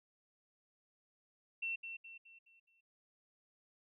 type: tone with echo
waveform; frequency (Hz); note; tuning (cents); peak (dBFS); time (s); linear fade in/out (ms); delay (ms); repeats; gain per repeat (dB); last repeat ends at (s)
sine; 2702; E7; +42; -36; 1.62-1.76; 10; 210; 5; -7; 2.81
effects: none